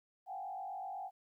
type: tone with frequency modulation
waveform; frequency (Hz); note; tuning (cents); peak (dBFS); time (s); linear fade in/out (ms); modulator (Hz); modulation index
sine; 770; G5; -31; -40; 0.26-1.11; 50; 48; 1.2
effects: 13-bit